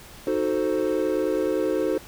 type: chord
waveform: triangle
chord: D# diminished seventh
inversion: none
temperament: equal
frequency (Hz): 311.1 / 370 / 440 / 523.3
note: D#4 / F#4 / A4 / C5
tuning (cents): 0 / 0 / 0 / 0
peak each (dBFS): -25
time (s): 0.27-1.98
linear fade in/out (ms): 2
effects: pink hiss -45 dBFS RMS until 2.07 s